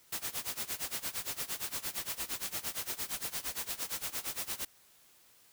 white noise with tremolo, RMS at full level -35 dBFS, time 0.12-4.65 s, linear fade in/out 5 ms, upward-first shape sine, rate 8.7 Hz, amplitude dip 90%, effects white hiss -63 dBFS RMS until 5.52 s

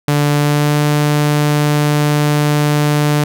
sawtooth tone with pitch glide, 146.2 to 148.16 Hz, D3 to D3, -7 to +16 cents, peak -7 dBFS, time 0.08-3.24 s, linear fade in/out 2 ms, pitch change +23 cents, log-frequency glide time 0.36-0.78 s, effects none

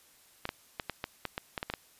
clicks, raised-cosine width 0.3 ms, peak -17 dBFS, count 11, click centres 0.454 / 0.491 / 0.798 / 0.897 / 1.041 / 1.253 / 1.379 / 1.578 / 1.629 / 1.7 / 1.738 s, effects white hiss -61 dBFS RMS until 1.99 s + resampled to 32000 Hz

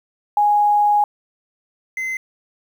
sine / triangle tone pair in turn, 829 / 2059 Hz, G#5 / C7, -3 / -28 cents, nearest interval octave + major third, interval 1575 cents, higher second, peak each -12 / -20 dBFS, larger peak first, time 0.37-1.04 / 1.97-2.17 s, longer first, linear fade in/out 2 ms, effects 8-bit

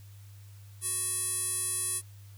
square tone with band-pass filter, 370 Hz, F#4, in tune, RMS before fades -32 dBFS, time 0.81-2.02 s, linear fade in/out 50 ms, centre 10000 Hz, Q 7.3, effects added 100 Hz sine -47 dBFS peak until 2.37 s + white hiss -61 dBFS RMS until 2.37 s

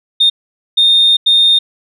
sine tone bursts at uneven times, 3658 Hz, A#7, 33 cents flat, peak -5 dBFS, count 3, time 0.2-0.3 / 0.77-1.17 / 1.26-1.59 s, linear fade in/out 10 ms, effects tanh soft clip ceiling -2 dBFS

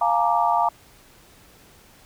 sine chord, Bb dominant seventh, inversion second, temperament equal with one note detuned, 698.5 / 850.5 / 932.3 / 1174.7 Hz, F5 / Ab5 / Bb5 / D6, 0 / +41 / 0 / 0 cents, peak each -22 / -24 / -21 / -25 dBFS, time 0.01-0.69 s, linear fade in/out 5 ms, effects pink hiss -52 dBFS RMS until 2.05 s

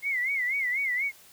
sine tone with vibrato, 2093 Hz, C7, in tune, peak -25 dBFS, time 0.02-1.12 s, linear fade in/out 50 ms, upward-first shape sine, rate 4.1 Hz, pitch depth 130 cents each way, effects white hiss -54 dBFS RMS until 1.32 s

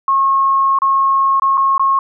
sine tone with dropouts, 1086 Hz, C#6, 36 cents flat, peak -10 dBFS, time 0.08-1.99 s, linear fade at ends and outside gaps 2 ms, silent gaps 0.788-0.819 / 1.398-1.42 / 1.573-1.577 / 1.78-1.795 s, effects none

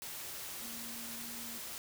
sine tone in noise, 233.1 Hz, A#3, in tune, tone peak -50 dBFS, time 0.62-1.58 s, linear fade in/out 0 ms, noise white, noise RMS -44 dBFS, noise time 0.02-1.78 s, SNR -9 dB, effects none

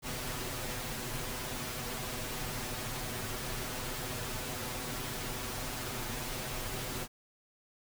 pink noise with comb filter, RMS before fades -38 dBFS, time 0.02-7.08 s, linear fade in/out 50 ms, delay 8 ms, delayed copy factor +0.8, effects none

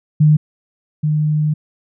sine tone pair in turn, 152.1 / 152.1 Hz, D#3 / D#3, -39 / -39 cents, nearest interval unison, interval 0 cents, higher neither, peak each -7 / -13 dBFS, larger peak first, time 0.2-0.37 / 1.03-1.54 s, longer second, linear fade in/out 10 ms, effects none

